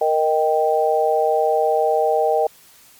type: chord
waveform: sine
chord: Eb major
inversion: second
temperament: equal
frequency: 466.2 / 622.3 / 784 Hz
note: Bb4 / Eb5 / G5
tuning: 0 / 0 / 0 cents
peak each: -19 dBFS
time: 0.01-2.47 s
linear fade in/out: 5 ms
effects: white hiss -49 dBFS RMS until 2.99 s + MP3 96 kbps